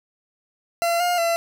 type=tone with pitch steps; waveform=40% pulse; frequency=681 / 708 / 675 Hz; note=F5 / F5 / E5; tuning=-44 / +23 / +41 cents; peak=-18 dBFS; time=0.82-1.36 s; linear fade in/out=0 ms; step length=180 ms; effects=none